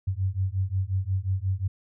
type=beating tone pair; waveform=sine; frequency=92.5 / 98.1 Hz; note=F#2 / G2; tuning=0 / +2 cents; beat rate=5.6 Hz; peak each=-27 dBFS; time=0.07-1.68 s; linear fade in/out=10 ms; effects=none